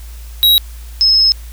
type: tone pair in turn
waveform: square / sine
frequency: 3844 / 5179 Hz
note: B7 / E8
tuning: -48 / -31 cents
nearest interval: perfect fourth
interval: 517 cents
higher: second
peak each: -7 dBFS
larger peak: neither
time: 0.43-0.58 / 1.01-1.32 s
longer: second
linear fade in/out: 0 ms
effects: added 57 Hz sine -28 dBFS peak until 1.52 s + white hiss -42 dBFS RMS until 1.52 s